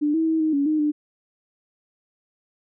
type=tone with pitch steps; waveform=sine; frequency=296.1 / 322.9 / 320.9 / 313.3 / 282.2 / 308.8 / 298.4 Hz; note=D4 / E4 / E4 / D#4 / C#4 / D#4 / D4; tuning=+14 / -36 / -46 / +12 / +31 / -13 / +28 cents; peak=-18 dBFS; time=0.01-0.92 s; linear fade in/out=20 ms; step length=130 ms; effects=none